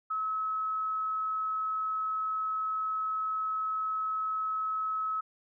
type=tone; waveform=sine; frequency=1289 Hz; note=E6; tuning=39 cents flat; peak=-29 dBFS; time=0.1-5.21 s; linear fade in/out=10 ms; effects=none